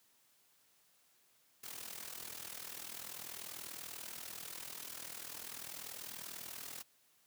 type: noise with amplitude modulation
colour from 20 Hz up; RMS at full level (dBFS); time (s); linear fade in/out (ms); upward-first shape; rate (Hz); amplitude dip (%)
white; -44; 1.63-6.83; 10; sine; 40.4; 75
effects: white hiss -71 dBFS RMS until 7.26 s + high-pass 80 Hz 12 dB/octave